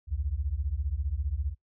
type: beating tone pair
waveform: sine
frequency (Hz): 63.5 / 78.5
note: B1 / D#2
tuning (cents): +49 / +16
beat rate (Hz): 15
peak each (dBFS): -31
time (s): 0.07-1.55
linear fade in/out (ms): 50
effects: noise-tail reverb RT60 0.1 s tail -20 dB re dry